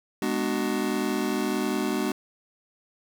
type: chord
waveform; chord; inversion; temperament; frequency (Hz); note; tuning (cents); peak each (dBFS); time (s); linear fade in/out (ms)
square; G# half-diminished seventh; none; just; 207.7 / 249.2 / 299 / 373.8; G#3 / B3 / D4 / F#4; 0 / +16 / +31 / +18; -31; 0.22-2.12; 2
effects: none